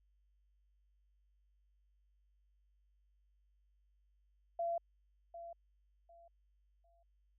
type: tone with echo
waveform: sine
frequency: 680 Hz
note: F5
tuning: 46 cents flat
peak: -34 dBFS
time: 4.59-4.78 s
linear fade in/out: 5 ms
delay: 750 ms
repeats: 3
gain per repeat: -12 dB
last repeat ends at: 7.03 s
effects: added 50 Hz sine -70 dBFS peak until 7.38 s